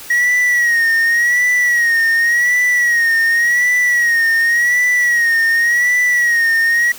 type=tone with vibrato; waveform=triangle; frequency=1900 Hz; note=A#6; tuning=33 cents sharp; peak=-9 dBFS; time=0.1-6.92 s; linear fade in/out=5 ms; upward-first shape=sine; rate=0.89 Hz; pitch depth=70 cents each way; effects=white hiss -34 dBFS RMS until 6.98 s

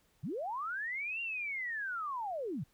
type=linear two-way sweep; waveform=sine; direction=up then down; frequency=110.7 to 2794 to 110.7 Hz; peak=-35 dBFS; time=0.23-2.64 s; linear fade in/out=10 ms; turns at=1.21 s; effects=pink hiss -71 dBFS RMS until 2.73 s

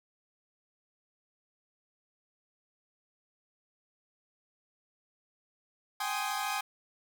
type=chord; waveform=sawtooth; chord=Ab major seventh; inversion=third; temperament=equal with one note detuned; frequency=777.2 / 830.6 / 1046.5 / 1244.5 Hz; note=G5 / Ab5 / C6 / Eb6; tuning=-15 / 0 / 0 / 0 cents; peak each=-33 / -32 / -36 / -34 dBFS; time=6-6.61 s; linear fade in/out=5 ms; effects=none

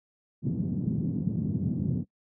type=band-pass noise; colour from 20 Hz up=white; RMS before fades=-29 dBFS; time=0.42-2.05 s; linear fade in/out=50 ms; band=110 to 220 Hz; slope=24 dB/octave; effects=noise-tail reverb RT60 0.1 s tail -23 dB re dry

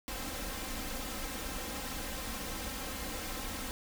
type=noise with comb filter; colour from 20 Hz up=pink; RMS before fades=-39 dBFS; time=0.08-3.71 s; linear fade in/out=0 ms; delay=3.8 ms; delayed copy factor=+0.7; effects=none

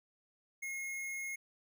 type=tone; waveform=square; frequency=2157 Hz; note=C#7; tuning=48 cents flat; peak=-39 dBFS; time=0.62-1.36 s; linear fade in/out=10 ms; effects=none

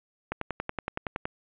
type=click train; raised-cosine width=0.5 ms; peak=-15 dBFS; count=11; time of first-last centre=0.32-1.255 s; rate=10.7 Hz; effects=resampled to 8000 Hz + 7-bit

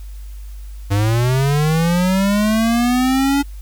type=linear sweep; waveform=square; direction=up; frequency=97.6 to 284.8 Hz; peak=-14 dBFS; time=0.9-3.43 s; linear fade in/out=20 ms; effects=added 50 Hz sine -29 dBFS peak until 3.61 s + white hiss -50 dBFS RMS until 3.61 s

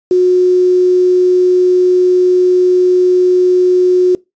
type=tone with quantisation; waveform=sine; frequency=363.8 Hz; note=F#4; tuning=29 cents flat; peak=-6 dBFS; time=0.11-4.15 s; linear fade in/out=2 ms; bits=5; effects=noise-tail reverb RT60 0.2 s tail -22 dB re dry + resampled to 16000 Hz

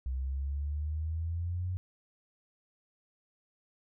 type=exponential sweep; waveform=sine; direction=up; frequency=63.6 to 92.5 Hz; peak=-31 dBFS; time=0.06-1.77 s; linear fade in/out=0 ms; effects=none

